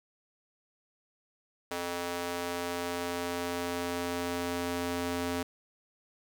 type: tone with high-pass filter sweep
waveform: square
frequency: 87.31 Hz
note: F2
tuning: in tune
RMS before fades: -34 dBFS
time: 1.71-5.43 s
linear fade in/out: 5 ms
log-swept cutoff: 460 to 250 Hz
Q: 0.92
effects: 10-bit